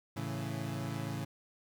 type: chord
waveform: 30% pulse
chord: A major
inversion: none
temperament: equal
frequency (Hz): 110 / 138.59 / 164.81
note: A2 / C#3 / E3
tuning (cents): 0 / 0 / 0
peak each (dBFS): -37 / -37 / -39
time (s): 0.16-1.25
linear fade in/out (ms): 10
effects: 11-bit